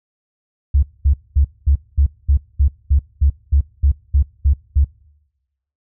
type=tone bursts; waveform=sine; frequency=70.3 Hz; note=C#2; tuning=25 cents sharp; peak=-8 dBFS; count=14; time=0.74-4.846 s; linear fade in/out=10 ms; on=89 ms; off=220 ms; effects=noise-tail reverb RT60 1.0 s tail -24 dB re dry + tanh soft clip ceiling -4 dBFS